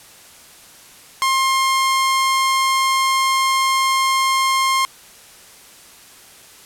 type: tone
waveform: sawtooth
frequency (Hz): 1063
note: C6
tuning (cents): +27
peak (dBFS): -11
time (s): 1.22-4.85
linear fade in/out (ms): 0
effects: white hiss -44 dBFS RMS until 6.65 s + low-pass 12000 Hz 12 dB/octave